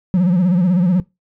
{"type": "tone with vibrato", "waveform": "triangle", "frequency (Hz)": 179.4, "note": "F3", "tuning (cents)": 47, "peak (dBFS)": -8, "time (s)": [0.14, 1], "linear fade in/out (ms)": 0, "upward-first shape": "sine", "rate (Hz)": 16, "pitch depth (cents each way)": 100, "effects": ["noise-tail reverb RT60 0.2 s tail -22 dB re dry", "tanh soft clip ceiling -5 dBFS"]}